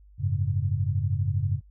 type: chord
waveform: sine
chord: F# suspended second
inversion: none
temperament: equal with one note detuned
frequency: 92.5 / 105.09 / 138.59 Hz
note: F#2 / G#2 / C#3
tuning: 0 / +21 / 0 cents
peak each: -27 / -27 / -29 dBFS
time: 0.18-1.61 s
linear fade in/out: 50 ms
effects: noise-tail reverb RT60 0.1 s tail -25 dB re dry + added 50 Hz sine -50 dBFS peak until 1.7 s